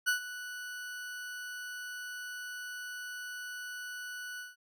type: tone with ADSR envelope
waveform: 40% pulse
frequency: 1480 Hz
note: F#6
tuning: in tune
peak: -24 dBFS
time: 0.06-4.56 s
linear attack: 24 ms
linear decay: 110 ms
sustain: -15 dB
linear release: 170 ms
effects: none